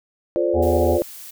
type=chord; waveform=sine; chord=D minor seventh; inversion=first; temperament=equal; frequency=349.2 / 440 / 523.3 / 587.3 Hz; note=F4 / A4 / C5 / D5; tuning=0 / 0 / 0 / 0 cents; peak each=-21 / -27 / -22 / -23 dBFS; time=0.36-1.02 s; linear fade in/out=0 ms
type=harmonic tone; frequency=81.9 Hz; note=E2; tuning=11 cents flat; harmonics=1 / 3 / 5 / 7 / 9 / 10; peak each=-21 / -26 / -26 / -28 / -26 / -31 dBFS; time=0.53-0.99 s; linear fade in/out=50 ms
type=noise; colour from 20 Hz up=blue; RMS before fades=-38 dBFS; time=0.62-1.31 s; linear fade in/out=10 ms
effects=none